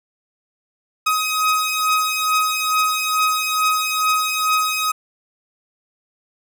sawtooth beating tone pair, 1261 / 1263.3 Hz, D#6 / D#6, +23 / +26 cents, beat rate 2.3 Hz, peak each -15 / -18 dBFS, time 1.06-4.92 s, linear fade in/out 10 ms, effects none

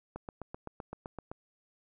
click train, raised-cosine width 1 ms, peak -26 dBFS, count 10, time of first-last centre 0.16-1.315 s, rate 7.79 Hz, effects none

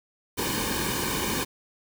pink noise with comb filter, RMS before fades -28 dBFS, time 0.37-1.45 s, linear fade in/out 20 ms, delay 1.5 ms, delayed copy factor -0.8, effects none

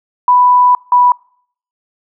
sine tone pair in turn, 990 / 984.3 Hz, B5 / B5, +4 / -6 cents, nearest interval unison, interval 10 cents, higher first, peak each -5 dBFS, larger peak neither, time 0.28-0.75 / 0.92-1.12 s, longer first, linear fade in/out 2 ms, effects noise-tail reverb RT60 0.6 s tail -26 dB re dry

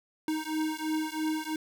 square beating tone pair, 311.1 / 314.1 Hz, D#4 / D#4, 0 / +16 cents, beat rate 3 Hz, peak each -33 / -33 dBFS, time 0.28-1.56 s, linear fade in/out 2 ms, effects none

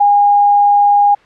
sine tone, 816 Hz, G#5, 31 cents flat, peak -6 dBFS, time 0-1.15 s, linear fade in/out 10 ms, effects white hiss -45 dBFS RMS until 1.25 s + low-pass 2000 Hz 12 dB/octave

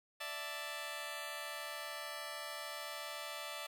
10% pulse chord, D suspended second, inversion none, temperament just, 587.3 / 660.7 / 881 Hz, D5 / E5 / A5, 0 / +4 / +2 cents, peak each -37 / -38 / -40 dBFS, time 0.2-3.67 s, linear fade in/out 10 ms, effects none

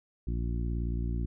harmonic tone, 58.27 Hz, A#1, in tune, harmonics 1 / 2 / 3 / 4 / 5 / 6, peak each -30 / -36 / -40 / -42 / -44 / -46 dBFS, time 0.27-1.26 s, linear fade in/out 5 ms, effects none

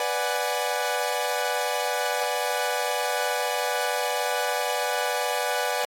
sawtooth chord, G# half-diminished seventh, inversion first, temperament equal, 493.9 / 587.3 / 740 / 830.6 Hz, B4 / D5 / F#5 / G#5, 0 / 0 / 0 / 0 cents, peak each -26 dBFS, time 0-5.85 s, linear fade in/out 2 ms, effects AAC 48 kbps

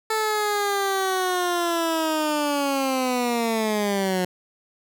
15% pulse linear sweep, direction down, 440.7 to 180 Hz, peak -15 dBFS, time 0.1-4.25 s, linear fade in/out 5 ms, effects none

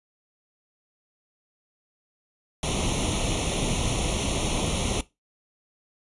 pink noise with comb filter, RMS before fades -26 dBFS, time 2.63-5.01 s, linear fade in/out 2 ms, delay 0.31 ms, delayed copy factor +0.85, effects noise-tail reverb RT60 0.2 s tail -18 dB re dry + resampled to 24000 Hz

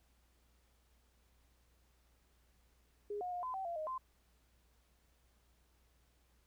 sine tone with pitch steps, 412.3 / 721 / 712 / 1018 / 767 / 685 / 622 / 1038 Hz, G#4 / F#5 / F5 / C6 / G5 / F5 / D#5 / C6, -13 / -45 / +33 / -48 / -38 / -34 / -1 / -14 cents, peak -38 dBFS, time 3.1-3.98 s, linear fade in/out 5 ms, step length 110 ms, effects added 60 Hz sine -70 dBFS peak until 6.46 s + pink hiss -75 dBFS RMS until 6.46 s

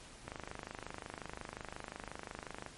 click train, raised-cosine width 0.5 ms, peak -27 dBFS, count 62, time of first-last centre 0.28-2.663 s, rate 25.6 Hz, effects pink hiss -54 dBFS RMS until 2.77 s + MP3 48 kbps

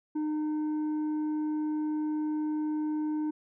sine tone with tanh clipping, 305.4 Hz, D#4, 32 cents flat, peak -29 dBFS, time 0.15-3.31 s, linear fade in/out 10 ms, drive 5 dB, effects none

